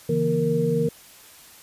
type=tone cluster; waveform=sine; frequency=141.5 / 165 / 238.1 / 463.9 Hz; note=C#3 / E3 / A#3 / A#4; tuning=+36 / +2 / +37 / -8 cents; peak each=-28 / -24 / -28 / -22 dBFS; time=0.09-0.89 s; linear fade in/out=5 ms; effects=white hiss -48 dBFS RMS until 1.62 s + resampled to 32000 Hz